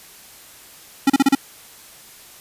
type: tone bursts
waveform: square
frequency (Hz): 274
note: C#4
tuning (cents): -20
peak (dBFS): -11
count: 5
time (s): 1.07-1.351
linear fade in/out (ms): 5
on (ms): 29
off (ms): 34
effects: white hiss -44 dBFS RMS until 2.4 s + resampled to 32000 Hz